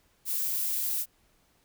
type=noise with amplitude modulation; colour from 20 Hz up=violet; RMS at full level=-28 dBFS; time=0.25-1.06 s; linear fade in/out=50 ms; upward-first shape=sine; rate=257 Hz; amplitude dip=40%; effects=pink hiss -67 dBFS RMS until 1.64 s